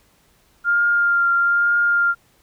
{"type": "tone with vibrato", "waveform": "sine", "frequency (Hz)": 1400, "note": "F6", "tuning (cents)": 4, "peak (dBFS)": -14, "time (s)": [0.64, 2.15], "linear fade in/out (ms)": 50, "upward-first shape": "triangle", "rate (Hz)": 1.1, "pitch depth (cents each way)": 18, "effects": ["pink hiss -58 dBFS RMS until 2.42 s"]}